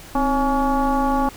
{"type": "tone with frequency modulation", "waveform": "sine", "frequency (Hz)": 552, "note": "C#5", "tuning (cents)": -7, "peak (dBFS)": -16, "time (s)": [0.15, 1.29], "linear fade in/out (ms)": 2, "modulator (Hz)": 289, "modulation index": 1.9, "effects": ["pink hiss -41 dBFS RMS until 1.36 s"]}